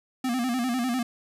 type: tone with vibrato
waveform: square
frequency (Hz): 246.9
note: B3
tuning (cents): 0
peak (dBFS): -25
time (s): 0.24-1.03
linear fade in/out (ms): 5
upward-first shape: square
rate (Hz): 10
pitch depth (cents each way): 82
effects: resampled to 32000 Hz + 9-bit